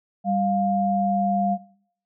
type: tone pair together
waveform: sine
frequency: 197.1 / 702.4 Hz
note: G3 / F5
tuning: +10 / +10 cents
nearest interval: octave + minor seventh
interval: 2200 cents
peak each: -23 / -22 dBFS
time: 0.24-1.58 s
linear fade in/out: 50 ms
effects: noise-tail reverb RT60 0.6 s tail -18 dB re dry